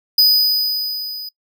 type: tone with level ramp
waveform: square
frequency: 4978 Hz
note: D#8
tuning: in tune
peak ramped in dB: -8 to -28 dBFS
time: 0.18-1.29 s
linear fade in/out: 5 ms
effects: noise-tail reverb RT60 0.1 s tail -24 dB re dry